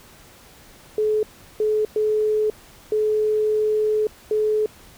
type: tone bursts at uneven times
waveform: sine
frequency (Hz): 428.4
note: A4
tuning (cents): -46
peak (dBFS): -17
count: 5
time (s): 0.98-1.23 / 1.6-1.85 / 1.96-2.5 / 2.92-4.07 / 4.31-4.66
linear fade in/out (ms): 2
effects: pink hiss -48 dBFS RMS until 4.97 s